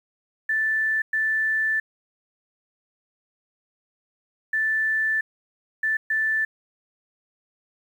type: tone bursts at uneven times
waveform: sine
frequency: 1760 Hz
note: A6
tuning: in tune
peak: -20 dBFS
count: 5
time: 0.49-1.02 / 1.13-1.8 / 4.53-5.21 / 5.83-5.97 / 6.1-6.45 s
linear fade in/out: 5 ms
effects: 9-bit